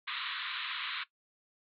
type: band-pass noise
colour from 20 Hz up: white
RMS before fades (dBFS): -38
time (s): 0.07-1.04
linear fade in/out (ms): 10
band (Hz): 1000 to 4000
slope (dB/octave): 96
effects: noise-tail reverb RT60 0.1 s tail -17 dB re dry